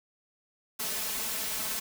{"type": "noise with comb filter", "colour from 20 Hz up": "white", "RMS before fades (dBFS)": -33, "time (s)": [0.79, 1.8], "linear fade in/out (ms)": 10, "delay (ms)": 4.6, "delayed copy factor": 1, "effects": []}